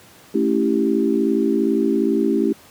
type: chord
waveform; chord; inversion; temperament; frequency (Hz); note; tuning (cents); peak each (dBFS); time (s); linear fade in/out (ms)
sine; A dominant seventh; none; equal; 220 / 277.2 / 329.6 / 392; A3 / C#4 / E4 / G4; 0 / 0 / 0 / 0; -21; 0.34-2.53; 10
effects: pink hiss -47 dBFS RMS until 2.7 s + high-pass 100 Hz 12 dB/octave